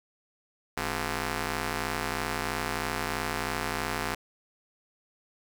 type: ring-modulated tone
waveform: 5% pulse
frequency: 155.56 Hz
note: D#3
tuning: in tune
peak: -15 dBFS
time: 0.77-4.15 s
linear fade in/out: 5 ms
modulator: 576 Hz
effects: none